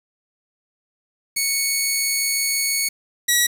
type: tone pair in turn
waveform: 10% pulse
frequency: 2217 / 1926.6 Hz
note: C#7 / B6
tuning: 0 / -43 cents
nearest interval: major second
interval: 243 cents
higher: first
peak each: -10 / -6 dBFS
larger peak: second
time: 1.36-2.89 / 3.28-3.47 s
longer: first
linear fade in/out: 10 ms
effects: 7-bit